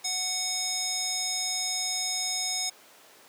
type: tone with band-pass filter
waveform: square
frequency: 740 Hz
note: F#5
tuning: in tune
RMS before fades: -30 dBFS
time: 0.04-2.7 s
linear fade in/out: 10 ms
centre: 6100 Hz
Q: 2.8
effects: pink hiss -53 dBFS RMS until 3.28 s + high-pass 400 Hz 12 dB/octave